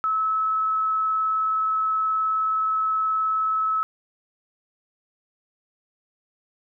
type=tone with vibrato; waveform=sine; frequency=1297 Hz; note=E6; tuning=28 cents flat; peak=-20 dBFS; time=0.04-3.83 s; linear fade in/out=0 ms; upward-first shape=triangle; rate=19 Hz; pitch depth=9 cents each way; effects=none